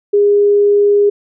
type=tone; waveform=sine; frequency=408.7 Hz; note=G#4; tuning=28 cents flat; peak=-7 dBFS; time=0.13-1.1 s; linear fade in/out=10 ms; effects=none